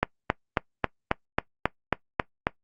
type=click train; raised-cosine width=0.5 ms; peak=-5 dBFS; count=10; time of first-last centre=0.03-2.469 s; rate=3.69 Hz; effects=noise-tail reverb RT60 0.1 s tail -21 dB re dry + Opus 48 kbps